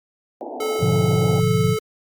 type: band-pass noise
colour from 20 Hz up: white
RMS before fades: -31 dBFS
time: 0.41-1.4 s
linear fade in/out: 0 ms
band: 230 to 860 Hz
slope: 96 dB/octave
type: tone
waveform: square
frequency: 434.6 Hz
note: A4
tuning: 21 cents flat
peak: -22 dBFS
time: 0.6-1.79 s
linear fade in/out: 5 ms
type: chord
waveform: sine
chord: G# diminished seventh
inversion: none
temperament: equal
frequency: 103.83 / 123.47 / 146.83 / 174.61 Hz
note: G#2 / B2 / D3 / F3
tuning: 0 / 0 / 0 / 0 cents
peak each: -23 / -21 / -23 / -21 dBFS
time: 0.79-1.77 s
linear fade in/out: 50 ms
effects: Opus 48 kbps